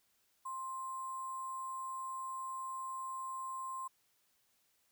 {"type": "tone with sample-and-hold", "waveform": "sine", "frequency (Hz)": 1050, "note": "C6", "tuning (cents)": 6, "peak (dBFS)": -39, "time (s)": [0.45, 3.88], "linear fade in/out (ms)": 10, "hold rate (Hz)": 8820, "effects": ["white hiss -75 dBFS RMS until 4.91 s"]}